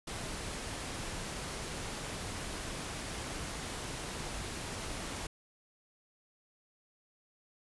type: noise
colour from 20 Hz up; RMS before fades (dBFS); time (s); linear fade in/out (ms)
pink; -40; 0.07-5.27; 5
effects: resampled to 24000 Hz